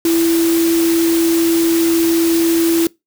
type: tone in noise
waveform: sine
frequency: 332.7 Hz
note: E4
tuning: 16 cents sharp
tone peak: -11 dBFS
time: 0.05-2.87 s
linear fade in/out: 2 ms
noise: white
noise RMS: -23 dBFS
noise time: 0.05-2.87 s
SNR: +9 dB
effects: noise-tail reverb RT60 0.2 s tail -23 dB re dry